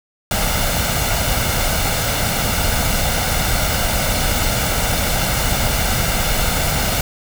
pink noise with comb filter, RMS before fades -18 dBFS, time 0.31-7.01 s, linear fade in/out 2 ms, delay 1.4 ms, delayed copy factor +0.55, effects none

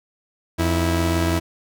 sawtooth tone pair together, 86 / 326.2 Hz, F2 / E4, -26 / -18 cents, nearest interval octave + major seventh, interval 2308 cents, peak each -16 / -18 dBFS, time 0.58-1.4 s, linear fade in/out 20 ms, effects none

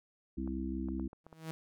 harmonic tone, 65.41 Hz, C2, in tune, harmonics 1 / 3 / 4 / 5, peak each -40 / -40 / -40 / -40 dBFS, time 0.37-1.08 s, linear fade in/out 10 ms
clicks, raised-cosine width 1 ms, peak -36 dBFS, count 6, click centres 0.476 / 0.886 / 0.997 / 1.131 / 1.266 / 1.328 s
sawtooth tone with exponential growth, 160.4 Hz, E3, 47 cents flat, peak -32 dBFS, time 1.24-1.51 s, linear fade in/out 0 ms, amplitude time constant 57 ms
effects none

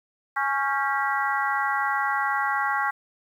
harmonic tone with a mistuned harmonic, 277.2 Hz, C#4, in tune, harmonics 3 / 4 / 5 / 6 / 7, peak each -27 / -28 / -29 / -30 / -30 dBFS, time 0.36-2.91 s, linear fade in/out 10 ms, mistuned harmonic 6, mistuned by -68 cents, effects 9-bit

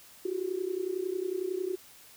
sine tone with amplitude modulation, 370 Hz, F#4, in tune, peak -26 dBFS, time 0.25-1.76 s, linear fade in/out 5 ms, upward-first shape sine, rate 31 Hz, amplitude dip 85%, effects white hiss -54 dBFS RMS until 2.16 s

